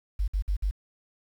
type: tone bursts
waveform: sine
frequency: 48.82 Hz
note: G1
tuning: 6 cents flat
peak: -23 dBFS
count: 4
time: 0.19-0.711 s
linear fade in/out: 10 ms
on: 89 ms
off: 55 ms
effects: 9-bit